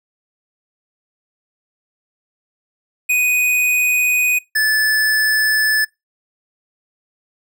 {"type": "tone pair in turn", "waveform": "square", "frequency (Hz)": [2489, 1736.8], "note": ["D#7", "A6"], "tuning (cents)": [0, -23], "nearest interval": "tritone", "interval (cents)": 623, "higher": "first", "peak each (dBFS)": -14, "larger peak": "neither", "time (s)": [[3.09, 4.39], [4.55, 5.85]], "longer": "neither", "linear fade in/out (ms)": 10, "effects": ["noise-tail reverb RT60 0.2 s tail -22 dB re dry"]}